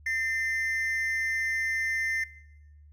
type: tone pair together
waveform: triangle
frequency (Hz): 1809 / 2074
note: A6 / C7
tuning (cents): +48 / -16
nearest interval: major second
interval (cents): 236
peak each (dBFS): -28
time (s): 0.06-2.24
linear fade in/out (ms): 5
effects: noise-tail reverb RT60 1.0 s tail -20 dB re dry + added 74 Hz sine -50 dBFS peak until 2.92 s